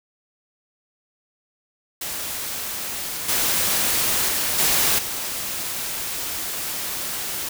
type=noise with level steps; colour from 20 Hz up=white; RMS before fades=-29 / -21 / -23 / -19 / -28 dBFS; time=2.01-7.49 s; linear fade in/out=5 ms; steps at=3.28 / 4.28 / 4.58 / 4.98 s; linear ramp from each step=10 ms; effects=none